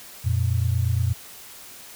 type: tone pair together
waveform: sine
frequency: 89.4 / 117.96 Hz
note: F2 / A#2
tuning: +41 / +21 cents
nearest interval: perfect fourth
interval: 480 cents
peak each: -22 / -22 dBFS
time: 0.24-1.14 s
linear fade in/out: 20 ms
effects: white hiss -43 dBFS RMS until 1.95 s